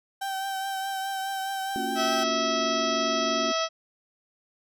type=tone with vibrato; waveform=35% pulse; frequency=776 Hz; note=G5; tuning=18 cents flat; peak=-27 dBFS; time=0.21-2.24 s; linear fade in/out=10 ms; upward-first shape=triangle; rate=4.8 Hz; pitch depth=27 cents each way
type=chord; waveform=sine; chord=Gb major seventh; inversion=first; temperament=just; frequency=231.2 / 277.5 / 346.9 / 370 Hz; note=Bb3 / Db4 / F4 / Gb4; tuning=-14 / +2 / -12 / 0 cents; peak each=-34 / -34 / -37 / -37 dBFS; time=1.76-3.52 s; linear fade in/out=0 ms
type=harmonic tone; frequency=651 Hz; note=E5; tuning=22 cents flat; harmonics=1 / 2 / 3 / 4 / 5 / 6 / 7 / 8 / 9; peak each=-28 / -29 / -37 / -37 / -33 / -39 / -40 / -35 / -38 dBFS; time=1.95-3.69 s; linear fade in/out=50 ms
effects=none